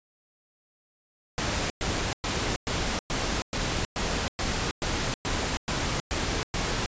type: noise bursts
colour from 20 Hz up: pink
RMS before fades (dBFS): -28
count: 13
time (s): 1.38-6.86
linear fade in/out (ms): 0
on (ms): 320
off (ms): 110
effects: resampled to 16000 Hz